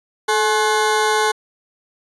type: ring-modulated tone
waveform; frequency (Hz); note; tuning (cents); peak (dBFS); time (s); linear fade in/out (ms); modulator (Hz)
25% pulse; 641; E5; -49; -8; 0.28-1.32; 10; 207
effects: resampled to 24000 Hz